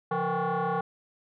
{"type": "tone with frequency modulation", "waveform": "sine", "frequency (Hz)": 174.7, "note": "F3", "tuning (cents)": 1, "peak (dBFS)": -24, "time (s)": [0.11, 0.81], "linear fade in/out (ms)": 5, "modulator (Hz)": 316, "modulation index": 3.4, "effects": ["tanh soft clip ceiling -22 dBFS"]}